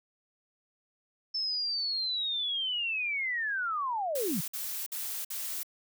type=linear sweep; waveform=sine; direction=down; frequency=5300 to 137.9 Hz; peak=-29 dBFS; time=1.34-4.41 s; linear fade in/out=10 ms
type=noise bursts; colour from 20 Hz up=blue; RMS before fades=-36 dBFS; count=4; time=4.15-5.632 s; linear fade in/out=5 ms; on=330 ms; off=54 ms
effects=none